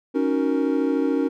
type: chord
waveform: triangle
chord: D# minor seventh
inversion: third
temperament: equal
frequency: 277.2 / 311.1 / 370 / 466.2 Hz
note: C#4 / D#4 / F#4 / A#4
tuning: 0 / 0 / 0 / 0 cents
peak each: -20 / -23 / -26 / -24 dBFS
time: 0.14-1.29 s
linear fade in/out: 20 ms
effects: none